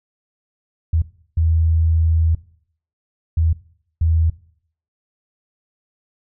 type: tone bursts at uneven times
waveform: sine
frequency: 81.3 Hz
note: E2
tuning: 23 cents flat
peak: -13 dBFS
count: 4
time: 0.93-1.02 / 1.37-2.35 / 3.37-3.53 / 4.01-4.3 s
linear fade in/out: 5 ms
effects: noise-tail reverb RT60 0.6 s tail -19 dB re dry